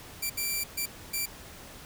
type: tone bursts at uneven times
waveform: 5% pulse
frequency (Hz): 2349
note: D7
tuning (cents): 0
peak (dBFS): -19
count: 4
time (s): 0.22-0.3 / 0.37-0.64 / 0.77-0.86 / 1.13-1.26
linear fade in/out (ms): 10
effects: pink hiss -47 dBFS RMS until 1.85 s